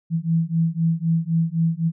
sine beating tone pair, 162.8 / 166.7 Hz, E3 / E3, -21 / +20 cents, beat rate 3.9 Hz, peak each -21 dBFS, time 0.1-1.92 s, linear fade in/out 50 ms, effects none

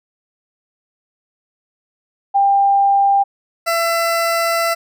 sine / 20% pulse tone pair in turn, 795 / 671.2 Hz, G5 / E5, +24 / +31 cents, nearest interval minor third, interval 293 cents, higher first, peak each -10 dBFS, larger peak neither, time 2.34-3.24 / 3.66-4.75 s, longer second, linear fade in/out 20 ms, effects none

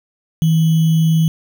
sine tone with sample-and-hold, 161.1 Hz, E3, 39 cents flat, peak -10 dBFS, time 0.42-1.28 s, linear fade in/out 0 ms, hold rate 3150 Hz, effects none

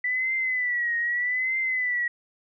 sine tone with vibrato, 1975.5 Hz, B6, in tune, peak -23 dBFS, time 0.04-2.08 s, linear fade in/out 5 ms, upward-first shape triangle, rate 0.81 Hz, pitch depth 98 cents each way, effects none

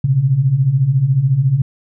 sine beating tone pair, 123.47 / 137.47 Hz, B2 / C#3, 0 / -14 cents, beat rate 14 Hz, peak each -17 / -12 dBFS, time 0.04-1.62 s, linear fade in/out 5 ms, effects none

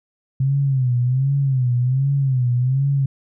sine tone with vibrato, 130.8 Hz, C3, in tune, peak -15 dBFS, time 0.4-3.06 s, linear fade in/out 5 ms, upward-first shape sine, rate 1.3 Hz, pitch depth 120 cents each way, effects none

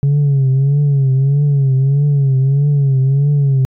sine tone with vibrato, 138.59 Hz, C#3, in tune, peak -7 dBFS, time 0.03-3.65 s, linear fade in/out 0 ms, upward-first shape triangle, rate 1.6 Hz, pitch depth 100 cents each way, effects tanh soft clip ceiling -8 dBFS

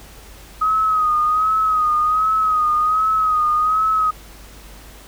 sine tone with vibrato, 1258 Hz, D#6, 19 cents sharp, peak -14 dBFS, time 0.61-4.11 s, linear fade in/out 10 ms, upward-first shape sine, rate 1.3 Hz, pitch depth 49 cents each way, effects added 50 Hz sine -41 dBFS peak until 5.07 s + pink hiss -43 dBFS RMS until 5.07 s

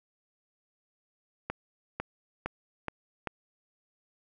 accelerating click train, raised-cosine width 0.5 ms, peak -17 dBFS, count 5, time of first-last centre 1.5-3.273 s, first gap 500 ms, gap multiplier 0.92, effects none

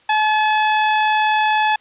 sawtooth tone, 858 Hz, A5, 44 cents flat, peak -10 dBFS, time 0.09-1.76 s, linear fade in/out 5 ms, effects white hiss -54 dBFS RMS until 1.8 s + resampled to 8000 Hz

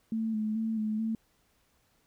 sine tone with vibrato, 219.1 Hz, A3, 7 cents flat, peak -28 dBFS, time 0.12-1.15 s, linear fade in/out 2 ms, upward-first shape square, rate 2.3 Hz, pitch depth 30 cents each way, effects pink hiss -70 dBFS RMS until 2.06 s

